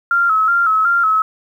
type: tone with vibrato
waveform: sine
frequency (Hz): 1338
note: E6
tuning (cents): +25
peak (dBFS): -11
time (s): 0.11-1.22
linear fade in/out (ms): 2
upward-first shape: square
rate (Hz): 2.7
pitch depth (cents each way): 64
effects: 8-bit